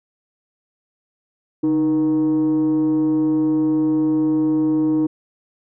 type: tone with frequency modulation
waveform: sine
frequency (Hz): 310.5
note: D#4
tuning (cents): -3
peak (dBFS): -13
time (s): 1.63-5.07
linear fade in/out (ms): 10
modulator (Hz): 169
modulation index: 0.33
effects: tanh soft clip ceiling -13 dBFS